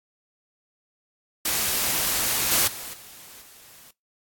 white noise with level steps, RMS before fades -24 / -20 / -36 / -45 / -49 dBFS, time 1.45-3.91 s, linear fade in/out 5 ms, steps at 2.51 / 2.67 / 2.93 / 3.41 s, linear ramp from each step 10 ms, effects noise-tail reverb RT60 0.2 s tail -24 dB re dry + AAC 64 kbps

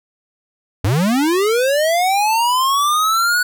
square linear sweep, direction up, 85.6 to 1482 Hz, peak -14 dBFS, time 0.84-3.43 s, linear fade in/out 5 ms, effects none

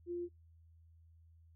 sine tone, 349.2 Hz, F4, in tune, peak -37 dBFS, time 0.06-0.29 s, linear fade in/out 50 ms, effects noise-tail reverb RT60 0.2 s tail -26 dB re dry + added 82 Hz sine -60 dBFS peak until 1.55 s

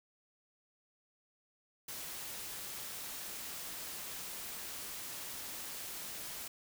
white noise, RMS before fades -44 dBFS, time 1.88-6.48 s, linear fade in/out 5 ms, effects none

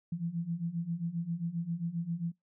sine beating tone pair, 164.7 / 172.2 Hz, E3 / F3, -1 / -24 cents, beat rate 7.5 Hz, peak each -37 / -34 dBFS, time 0.12-2.32 s, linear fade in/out 5 ms, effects noise-tail reverb RT60 0.2 s tail -25 dB re dry

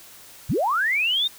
sine linear sweep, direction up, 69.3 to 3729 Hz, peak -19 dBFS, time 0.49-1.28 s, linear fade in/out 10 ms, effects white hiss -46 dBFS RMS until 1.38 s

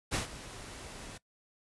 pink noise with ADSR envelope, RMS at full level -30 dBFS, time 0.11-1.18 s, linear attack 29 ms, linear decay 130 ms, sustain -16 dB, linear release 10 ms, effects noise-tail reverb RT60 0.1 s tail -20 dB re dry + resampled to 24000 Hz

